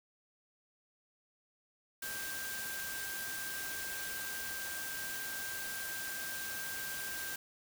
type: tone in noise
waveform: sine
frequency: 1581 Hz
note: G6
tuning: 14 cents sharp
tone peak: -42 dBFS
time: 2.02-7.36 s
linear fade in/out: 5 ms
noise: white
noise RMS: -42 dBFS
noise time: 2.02-7.36 s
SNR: -3 dB
effects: none